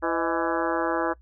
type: harmonic tone with a mistuned harmonic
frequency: 167 Hz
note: E3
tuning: 23 cents sharp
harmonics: 2 / 3 / 4 / 5 / 6 / 7 / 8 / 9 / 10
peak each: -28 / -30 / -31 / -32 / -33 / -33 / -34 / -35 / -35 dBFS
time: 0.02-1.14 s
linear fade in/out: 20 ms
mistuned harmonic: 4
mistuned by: -90 cents
effects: noise-tail reverb RT60 0.1 s tail -22 dB re dry + added 60 Hz sine -50 dBFS peak until 1.21 s